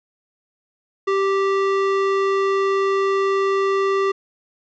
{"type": "tone with band-pass filter", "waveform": "square", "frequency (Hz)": 390.8, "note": "G4", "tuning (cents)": -5, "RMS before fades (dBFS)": -19, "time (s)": [1.07, 4.12], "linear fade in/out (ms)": 10, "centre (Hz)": 900, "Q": 0.77, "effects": ["resampled to 16000 Hz"]}